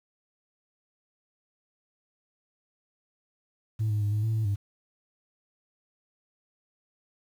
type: tone with pitch steps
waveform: sine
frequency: 109.1 / 105.4 / 103.1 / 106.1 / 111.3 / 110.1 / 100.6 Hz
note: A2 / G#2 / G#2 / G#2 / A2 / A2 / G2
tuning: -14 / +26 / -12 / +38 / +20 / +2 / +45 cents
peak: -22 dBFS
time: 3.79-4.56 s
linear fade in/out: 20 ms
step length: 110 ms
effects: tanh soft clip ceiling -22 dBFS + 9-bit